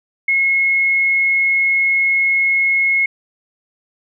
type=tone; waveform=sine; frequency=2170 Hz; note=C#7; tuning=37 cents flat; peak=-12 dBFS; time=0.28-3.06 s; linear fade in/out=5 ms; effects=none